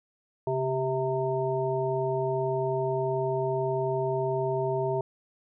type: harmonic tone with a mistuned harmonic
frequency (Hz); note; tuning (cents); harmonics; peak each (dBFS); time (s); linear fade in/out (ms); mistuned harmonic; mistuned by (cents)
130.81; C3; 0; 1 / 3 / 5 / 7; -32 / -28 / -31 / -34; 0.47-5.01; 2; 1; +53
effects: none